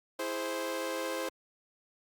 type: chord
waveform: sawtooth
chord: E augmented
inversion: none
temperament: equal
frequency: 329.6 / 415.3 / 523.3 Hz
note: E4 / G#4 / B#4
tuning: 0 / 0 / 0 cents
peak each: -35 / -37 / -31 dBFS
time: 0.19-1.29 s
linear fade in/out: 5 ms
effects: Opus 48 kbps